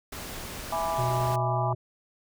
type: noise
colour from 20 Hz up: pink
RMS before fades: -38 dBFS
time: 0.12-1.36 s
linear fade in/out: 5 ms
type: chord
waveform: sine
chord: E dominant seventh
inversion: none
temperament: equal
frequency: 659.3 / 830.6 / 987.8 / 1174.7 Hz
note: E5 / G#5 / B5 / D6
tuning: 0 / 0 / 0 / 0 cents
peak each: -31 / -31 / -32 / -34 dBFS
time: 0.72-1.73 s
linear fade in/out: 2 ms
type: harmonic tone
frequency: 123.47 Hz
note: B2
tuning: in tune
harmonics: 1 / 3 / 5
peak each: -27 / -37 / -41 dBFS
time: 0.98-1.75 s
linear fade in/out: 10 ms
effects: none